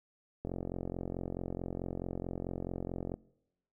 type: click train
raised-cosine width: 2 ms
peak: -24 dBFS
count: 121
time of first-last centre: 0.45-3.141 s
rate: 44.6 Hz
effects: noise-tail reverb RT60 0.9 s tail -23 dB re dry